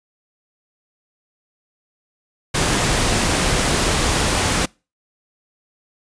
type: noise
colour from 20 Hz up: pink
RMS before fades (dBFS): -18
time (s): 2.54-4.66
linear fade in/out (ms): 10
effects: noise-tail reverb RT60 0.3 s tail -26 dB re dry + resampled to 22050 Hz